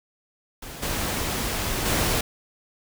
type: noise with level steps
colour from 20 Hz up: pink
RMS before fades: -38 / -27 / -23 dBFS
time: 0.62-2.21 s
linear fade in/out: 5 ms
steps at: 0.82 / 1.85 s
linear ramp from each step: 10 ms
effects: none